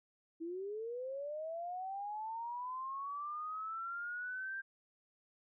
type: linear sweep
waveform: sine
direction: up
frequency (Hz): 320.4 to 1590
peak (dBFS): -39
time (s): 0.4-4.62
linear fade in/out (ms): 20
effects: none